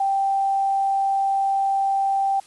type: tone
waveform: sine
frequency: 784 Hz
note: G5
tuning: in tune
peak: -18 dBFS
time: 0-2.4 s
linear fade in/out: 5 ms
effects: white hiss -50 dBFS RMS until 2.46 s + resampled to 24000 Hz